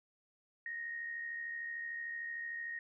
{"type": "tone with amplitude modulation", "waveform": "sine", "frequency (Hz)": 1864.7, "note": "A#6", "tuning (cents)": 0, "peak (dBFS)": -37, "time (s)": [0.66, 2.79], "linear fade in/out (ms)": 2, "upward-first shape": "sine", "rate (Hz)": 73.3, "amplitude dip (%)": 45, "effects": []}